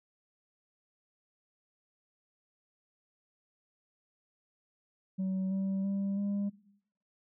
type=tone with pitch steps; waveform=sine; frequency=189.2 / 193.18 / 197.23 / 201.4 Hz; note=F#3 / G3 / G3 / G3; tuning=+39 / -25 / +11 / +47 cents; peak=-27 dBFS; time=5.18-6.5 s; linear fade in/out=20 ms; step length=330 ms; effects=noise-tail reverb RT60 0.8 s tail -22 dB re dry + tanh soft clip ceiling -29 dBFS